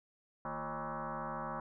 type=tone with frequency modulation; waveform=sine; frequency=155.56 Hz; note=D#3; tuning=in tune; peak=-37 dBFS; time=0.45-1.6 s; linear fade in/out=2 ms; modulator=192 Hz; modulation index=6.5; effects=none